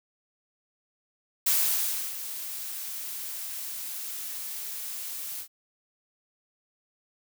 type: noise with ADSR envelope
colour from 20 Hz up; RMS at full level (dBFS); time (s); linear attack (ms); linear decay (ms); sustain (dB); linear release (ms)
blue; -23; 1.46-5.48; 9; 650; -13; 86
effects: none